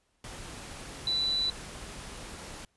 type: tone in noise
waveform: sine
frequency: 3973 Hz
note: B7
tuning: 10 cents sharp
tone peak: -26 dBFS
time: 1.07-1.5 s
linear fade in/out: 2 ms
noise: pink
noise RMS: -43 dBFS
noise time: 0.24-2.65 s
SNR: +14 dB
effects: pink hiss -73 dBFS RMS until 2.76 s + resampled to 24000 Hz